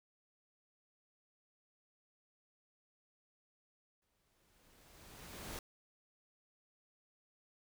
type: noise with exponential growth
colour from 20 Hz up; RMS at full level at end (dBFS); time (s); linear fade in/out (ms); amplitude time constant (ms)
pink; -44; 4.02-5.59; 2; 340
effects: none